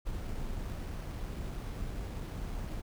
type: noise with sample-and-hold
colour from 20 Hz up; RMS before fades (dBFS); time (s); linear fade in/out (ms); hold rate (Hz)
brown; -38; 0.05-2.82; 20; 7350
effects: none